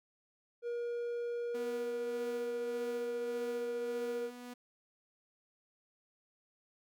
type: tone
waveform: triangle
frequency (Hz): 475.7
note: A#4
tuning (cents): +35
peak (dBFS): -33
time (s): 0.62-4.31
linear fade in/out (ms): 50
type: tone with tremolo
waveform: sawtooth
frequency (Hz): 245.3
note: B3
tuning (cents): -12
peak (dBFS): -39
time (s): 1.54-4.54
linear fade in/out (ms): 10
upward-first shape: sine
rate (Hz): 1.7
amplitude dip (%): 40
effects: none